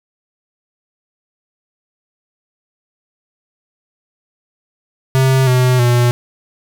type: tone with pitch steps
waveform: square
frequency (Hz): 132.3 / 126.69 / 121.32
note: C3 / B2 / B2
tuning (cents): +20 / +45 / -30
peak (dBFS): -10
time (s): 5.15-6.11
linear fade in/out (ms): 0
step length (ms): 320
effects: 8-bit